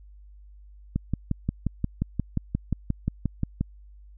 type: click train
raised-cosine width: 5 ms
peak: -12 dBFS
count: 16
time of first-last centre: 0.96-3.61 s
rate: 5.66 Hz
effects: added 50 Hz sine -46 dBFS peak until 4.17 s